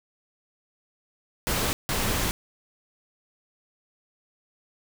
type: noise bursts at uneven times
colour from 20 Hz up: pink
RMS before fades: -26 dBFS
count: 2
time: 1.47-1.73 / 1.89-2.31 s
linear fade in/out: 0 ms
effects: none